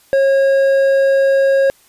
triangle tone with hard clipping, 544 Hz, C#5, 33 cents flat, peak -11 dBFS, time 0.13-1.7 s, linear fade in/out 0 ms, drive 9 dB, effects white hiss -51 dBFS RMS until 1.88 s + resampled to 32000 Hz

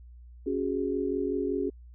sine chord, C# suspended fourth, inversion none, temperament equal, 277.2 / 370 / 415.3 Hz, C#4 / F#4 / G#4, 0 / 0 / 0 cents, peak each -31 dBFS, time 0.46-1.7 s, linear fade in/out 10 ms, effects added 60 Hz sine -46 dBFS peak until 1.94 s

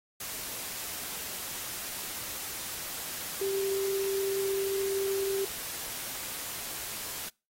sine tone in noise, 390.9 Hz, G4, 5 cents flat, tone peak -28 dBFS, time 3.41-5.45 s, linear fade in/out 5 ms, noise white, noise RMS -38 dBFS, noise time 0.2-7.29 s, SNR +7 dB, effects noise-tail reverb RT60 0.3 s tail -26 dB re dry + AAC 48 kbps

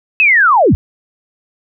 sine linear sweep, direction down, 2637 to 41.65 Hz, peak -6 dBFS, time 0.2-0.75 s, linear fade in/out 0 ms, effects none

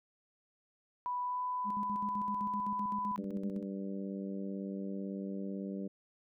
sine tone with pitch glide, 987.8 to 997.5 Hz, B5 to B5, 0 to +17 cents, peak -33 dBFS, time 1.06-3.16 s, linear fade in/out 0 ms, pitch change +17 cents, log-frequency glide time 1.21-1.42 s
sine tone with tremolo, 206.5 Hz, G#3, 10 cents flat, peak -37 dBFS, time 1.64-3.66 s, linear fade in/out 50 ms, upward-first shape square, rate 7.8 Hz, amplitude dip 75%
harmonic tone, 98 Hz, G2, in tune, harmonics 2 / 3 / 4 / 5 / 6, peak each -38 / -44 / -47 / -48 / -51 dBFS, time 3.18-5.88 s, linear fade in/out 10 ms
effects none

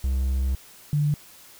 triangle / sine tone pair in turn, 65.7 / 147.49 Hz, C2 / D3, +8 / +8 cents, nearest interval octave + major second, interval 1400 cents, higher second, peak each -19 dBFS, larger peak neither, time 0.04-0.55 / 0.93-1.14 s, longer first, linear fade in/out 0 ms, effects white hiss -49 dBFS RMS until 1.59 s

